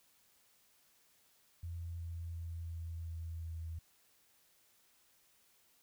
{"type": "tone with pitch steps", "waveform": "sine", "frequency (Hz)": [84.9, 84.26, 83.63, 83.01, 82.39, 81.77], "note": ["F2", "E2", "E2", "E2", "E2", "E2"], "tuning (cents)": [-48, 38, 26, 13, 0, -13], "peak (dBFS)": -40, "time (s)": [1.63, 3.79], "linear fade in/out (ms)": 5, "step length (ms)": 360, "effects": ["white hiss -70 dBFS RMS until 5.82 s"]}